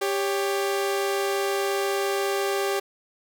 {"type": "tone pair together", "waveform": "sawtooth", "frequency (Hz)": [395.6, 559], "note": ["G4", "C#5"], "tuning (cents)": [16, 14], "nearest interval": "tritone", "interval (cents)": 598, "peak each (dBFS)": [-20, -27], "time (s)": [0.01, 2.8], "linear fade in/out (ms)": 10, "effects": []}